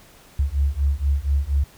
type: beating tone pair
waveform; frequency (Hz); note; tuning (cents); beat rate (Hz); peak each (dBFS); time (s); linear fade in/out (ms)
sine; 68.2 / 72.4; C#2 / D2; -28 / -24; 4.2; -21; 0.39-1.64; 5
effects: pink hiss -50 dBFS RMS until 1.77 s